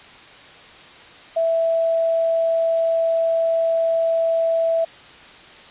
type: tone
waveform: sine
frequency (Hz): 659.3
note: E5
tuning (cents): 0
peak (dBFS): -16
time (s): 1.36-4.85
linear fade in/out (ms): 10
effects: white hiss -43 dBFS RMS until 5.7 s + resampled to 8000 Hz